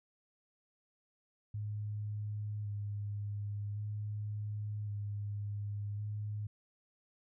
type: tone with vibrato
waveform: sine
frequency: 103.83 Hz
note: G#2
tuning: in tune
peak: -36 dBFS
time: 1.54-6.47 s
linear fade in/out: 5 ms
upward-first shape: square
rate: 0.45 Hz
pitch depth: 18 cents each way
effects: none